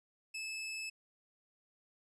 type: tone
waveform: sawtooth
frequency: 2609 Hz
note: E7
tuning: 18 cents flat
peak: -36 dBFS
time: 0.34-0.9 s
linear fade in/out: 10 ms
effects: resampled to 22050 Hz